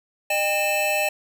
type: tone cluster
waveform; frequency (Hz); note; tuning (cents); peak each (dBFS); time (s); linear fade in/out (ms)
square; 608 / 799 / 2622; D#5 / G5 / E7; -40 / +33 / -10; -25 / -28 / -24; 0.3-1.09; 5
effects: none